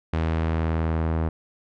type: tone with low-pass filter sweep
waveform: sawtooth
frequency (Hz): 80.8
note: E2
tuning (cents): -34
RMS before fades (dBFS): -24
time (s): 0.13-1.29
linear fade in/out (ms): 5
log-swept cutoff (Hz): 2900 to 1200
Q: 0.76
effects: none